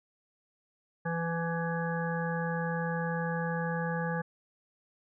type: harmonic tone with a mistuned harmonic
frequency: 167 Hz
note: E3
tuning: 23 cents sharp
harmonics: 1 / 3 / 5 / 7 / 9 / 10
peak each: -32 / -36 / -38 / -43 / -45 / -38 dBFS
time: 1.05-4.22 s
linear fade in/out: 10 ms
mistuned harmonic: 5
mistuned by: +16 cents
effects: none